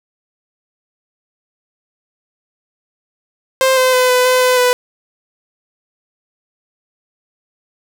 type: tone with pitch steps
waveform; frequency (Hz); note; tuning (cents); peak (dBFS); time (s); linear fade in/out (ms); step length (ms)
sawtooth; 525 / 514 / 506 / 501 / 508 / 505 / 496.5; C5 / C5 / B4 / B4 / B4 / B4 / B4; +6 / -31 / +42 / +25 / +49 / +39 / +9; -6; 3.61-4.73; 0; 160
effects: none